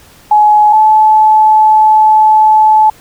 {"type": "tone pair in turn", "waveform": "sine", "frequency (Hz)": [844, 864.2], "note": ["G#5", "A5"], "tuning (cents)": [28, -31], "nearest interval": "unison", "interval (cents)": 41, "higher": "second", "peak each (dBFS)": -3, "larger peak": "neither", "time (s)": [[0.31, 0.73], [0.73, 2.9]], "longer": "second", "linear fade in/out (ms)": 5, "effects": ["pink hiss -41 dBFS RMS until 3 s"]}